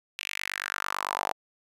sawtooth tone with high-pass filter sweep, 49 Hz, G1, in tune, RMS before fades -33 dBFS, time 0.18-1.33 s, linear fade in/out 10 ms, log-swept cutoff 2700 to 750 Hz, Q 3.6, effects resampled to 32000 Hz

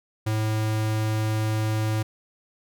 square tone, 108.8 Hz, A2, 19 cents flat, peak -23 dBFS, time 0.26-2.03 s, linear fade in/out 10 ms, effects none

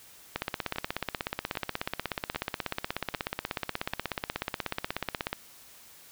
two click trains, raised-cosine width 0.3 ms, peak -13 / -19 dBFS, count 83 / 5, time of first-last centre 0.36-5.33 / 0.76-3.935 s, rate 16.5 / 1.26 Hz, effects white hiss -53 dBFS RMS until 6.11 s

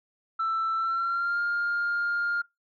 sine tone with pitch glide, 1329 to 1407.2 Hz, E6 to F6, +14 to +13 cents, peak -23 dBFS, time 0.39-2.42 s, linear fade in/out 10 ms, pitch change +99 cents, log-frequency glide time 0.75-1.4 s, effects noise-tail reverb RT60 0.2 s tail -24 dB re dry + tanh soft clip ceiling -22 dBFS

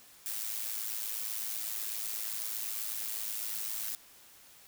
blue noise with amplitude modulation, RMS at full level -34 dBFS, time 0.26-3.95 s, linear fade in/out 0 ms, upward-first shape sine, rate 108 Hz, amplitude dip 65%, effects white hiss -57 dBFS RMS until 4.67 s

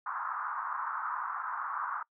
pink band-pass noise, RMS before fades -36 dBFS, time 0.06-2.03 s, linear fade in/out 5 ms, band 970 to 1400 Hz, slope 48 dB/octave, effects noise-tail reverb RT60 0.1 s tail -24 dB re dry

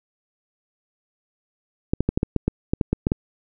clicks, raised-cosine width 3 ms, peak -6 dBFS, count 12, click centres 1.935 / 2.006 / 2.09 / 2.175 / 2.231 / 2.363 / 2.48 / 2.735 / 2.812 / 2.93 / 3.069 / 3.119 s, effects none

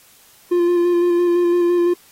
triangle tone with vibrato, 349.1 Hz, F4, 1 cent flat, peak -11 dBFS, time 0.51-1.94 s, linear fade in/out 10 ms, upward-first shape square, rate 5.9 Hz, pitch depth 15 cents each way, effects white hiss -50 dBFS RMS until 2.11 s + AAC 48 kbps

